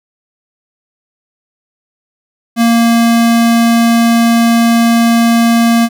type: tone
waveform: square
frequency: 232.1 Hz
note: A#3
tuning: 7 cents flat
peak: -7 dBFS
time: 2.56-5.89 s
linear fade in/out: 50 ms
effects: none